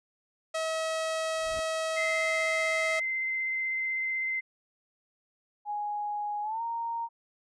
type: tone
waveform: sawtooth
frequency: 642 Hz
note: E5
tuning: 46 cents flat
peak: -25 dBFS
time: 0.54-3 s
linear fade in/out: 10 ms
type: noise with exponential growth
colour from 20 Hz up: brown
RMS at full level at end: -39 dBFS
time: 1.25-1.6 s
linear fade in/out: 0 ms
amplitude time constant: 76 ms
type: tone with vibrato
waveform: sine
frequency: 2073 Hz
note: C7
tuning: 17 cents flat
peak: -28 dBFS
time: 1.96-4.41 s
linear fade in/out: 20 ms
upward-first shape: triangle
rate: 16 Hz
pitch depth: 11 cents each way
type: tone with pitch glide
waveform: sine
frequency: 830.6 to 926.9 Hz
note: G#5 to A#5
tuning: 0 to -10 cents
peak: -30 dBFS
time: 5.65-7.09 s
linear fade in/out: 50 ms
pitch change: +190 cents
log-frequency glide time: 6.42-6.62 s
effects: resampled to 22050 Hz